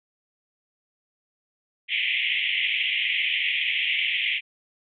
pink band-pass noise, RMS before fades -25 dBFS, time 1.88-4.41 s, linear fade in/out 50 ms, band 2000 to 3300 Hz, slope 96 dB/octave, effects none

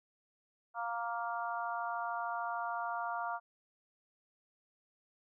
harmonic tone, 233.5 Hz, A#3, 3 cents sharp, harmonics 3 / 4 / 5 / 6, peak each -39 / -40 / -41 / -42 dBFS, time 0.74-3.4 s, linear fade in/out 50 ms, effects none

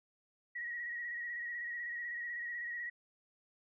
sine tone with vibrato, 1907 Hz, A#6, 39 cents sharp, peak -38 dBFS, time 0.55-2.9 s, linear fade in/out 10 ms, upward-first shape square, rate 16 Hz, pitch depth 28 cents each way, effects none

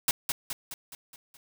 white noise with echo, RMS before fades -24 dBFS, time 0.08-0.11 s, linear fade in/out 2 ms, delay 210 ms, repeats 6, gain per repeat -5 dB, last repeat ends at 1.37 s, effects none

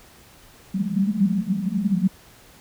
white band-pass noise, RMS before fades -22 dBFS, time 0.74-2.08 s, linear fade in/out 10 ms, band 180 to 210 Hz, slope 96 dB/octave, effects pink hiss -50 dBFS RMS until 2.6 s

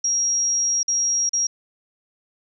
sine tone with dropouts, 5640 Hz, F8, 16 cents sharp, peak -18 dBFS, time 0.04-1.47 s, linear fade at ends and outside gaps 5 ms, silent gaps 0.831-0.88 / 1.293-1.332 s, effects none

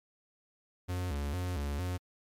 45% pulse tone with vibrato, 80.3 Hz, E2, 45 cents flat, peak -32 dBFS, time 0.88-1.98 s, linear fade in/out 20 ms, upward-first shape square, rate 2.2 Hz, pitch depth 200 cents each way, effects MP3 96 kbps

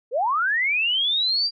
sine linear sweep, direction up, 437.4 to 4798 Hz, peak -19 dBFS, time 0.11-1.51 s, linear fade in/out 50 ms, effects none

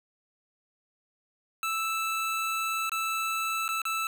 25% pulse tone with dropouts, 1318.5 Hz, E6, in tune, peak -24 dBFS, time 1.63-4.07 s, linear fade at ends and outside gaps 1 ms, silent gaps 2.895-2.918 / 3.68-3.689 / 3.818-3.853 s, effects none

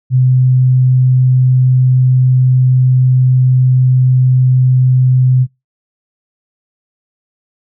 sine tone, 128.1 Hz, C3, 36 cents flat, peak -6 dBFS, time 0.1-5.47 s, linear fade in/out 50 ms, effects noise-tail reverb RT60 0.2 s tail -23 dB re dry

